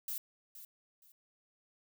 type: noise with echo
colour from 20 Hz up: violet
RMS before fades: -39 dBFS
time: 0.08-0.18 s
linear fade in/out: 2 ms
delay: 470 ms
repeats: 2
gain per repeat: -12 dB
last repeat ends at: 1.12 s
effects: none